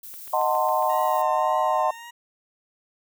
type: noise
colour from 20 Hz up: violet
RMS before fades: -40 dBFS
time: 0.03-1.22 s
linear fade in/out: 5 ms
type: click train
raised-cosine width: 0.3 ms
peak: -30 dBFS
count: 6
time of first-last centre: 0.14-0.825 s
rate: 7.3 Hz
type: chord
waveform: sine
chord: D# diminished seventh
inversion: none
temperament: equal with one note detuned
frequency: 622.3 / 740 / 893.8 / 1046.5 Hz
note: D#5 / F#5 / A5 / C6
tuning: 0 / 0 / +27 / 0 cents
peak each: -25 dBFS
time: 0.33-1.91 s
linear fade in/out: 5 ms
type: tone with vibrato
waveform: 20% pulse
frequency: 932 Hz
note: A#5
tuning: 1 cent flat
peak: -34 dBFS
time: 0.89-2.11 s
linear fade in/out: 10 ms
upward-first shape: triangle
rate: 1.8 Hz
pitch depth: 55 cents each way
effects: none